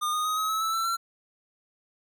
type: tone with pitch steps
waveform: square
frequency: 1216 / 1235.1 / 1254.5 / 1274.2 / 1294.3 / 1314.6 / 1335.3 / 1356.3 Hz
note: D#6 / D#6 / D#6 / D#6 / E6 / E6 / E6 / E6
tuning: -40 / -13 / +14 / +41 / -32 / -5 / +22 / +49 cents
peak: -26 dBFS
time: 0.01-0.97 s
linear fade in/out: 20 ms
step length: 120 ms
effects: none